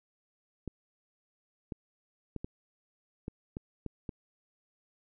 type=clicks; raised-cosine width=3 ms; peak=-24 dBFS; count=8; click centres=0.677 / 1.722 / 2.363 / 2.445 / 3.281 / 3.569 / 3.863 / 4.092 s; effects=none